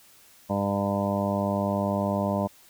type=harmonic tone; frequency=100 Hz; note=G2; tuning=35 cents sharp; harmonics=1 / 2 / 3 / 4 / 5 / 6 / 7 / 8 / 9 / 10; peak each=-32 / -27 / -35 / -38 / -37 / -29 / -35 / -40 / -35 / -36 dBFS; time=0.49-2.48 s; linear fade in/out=20 ms; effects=white hiss -55 dBFS RMS until 2.69 s